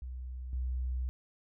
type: tone with level steps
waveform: sine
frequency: 63 Hz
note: B1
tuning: 35 cents sharp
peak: -38 / -31 dBFS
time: 0.02-1.09 s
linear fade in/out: 0 ms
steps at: 0.53 s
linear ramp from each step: 2 ms
effects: none